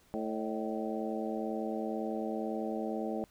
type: harmonic tone with a mistuned harmonic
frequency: 110 Hz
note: A2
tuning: in tune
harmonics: 2 / 3 / 4 / 5 / 6 / 7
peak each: -37 / -39 / -40 / -41 / -42 / -42 dBFS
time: 0.14-3.24 s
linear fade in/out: 0 ms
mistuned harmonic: 6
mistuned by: -75 cents
effects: pink hiss -65 dBFS RMS until 3.3 s